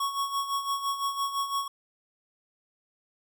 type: tone with tremolo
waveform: square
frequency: 1108.7 Hz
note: C#6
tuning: in tune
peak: -26 dBFS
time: 0-1.68 s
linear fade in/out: 5 ms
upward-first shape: sine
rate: 5.9 Hz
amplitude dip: 65%
effects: none